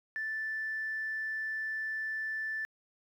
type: tone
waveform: sine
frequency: 1760 Hz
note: A6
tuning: in tune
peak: -32 dBFS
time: 0.16-2.65 s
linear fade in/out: 0 ms
effects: tanh soft clip ceiling -28 dBFS + 11-bit